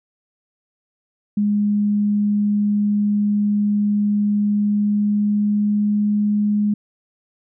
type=tone with pitch glide; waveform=sine; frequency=206.6 to 208 Hz; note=G#3 to G#3; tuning=-9 to +3 cents; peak=-15 dBFS; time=1.37-6.74 s; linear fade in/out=5 ms; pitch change=+12 cents; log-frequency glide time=4.46-6.06 s; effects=none